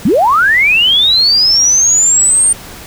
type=linear sweep; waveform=sine; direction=up; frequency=155.1 to 8870 Hz; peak=-6 dBFS; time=0.05-2.53 s; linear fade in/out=5 ms; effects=pink hiss -31 dBFS RMS until 2.86 s